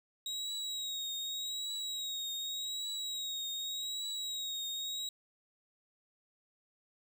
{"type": "tone with vibrato", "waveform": "35% pulse", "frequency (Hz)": 3807, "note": "A#7", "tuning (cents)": 36, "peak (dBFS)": -35, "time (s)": [0.26, 5.09], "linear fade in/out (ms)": 2, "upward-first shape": "triangle", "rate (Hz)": 0.85, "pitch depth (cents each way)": 50, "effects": ["11-bit"]}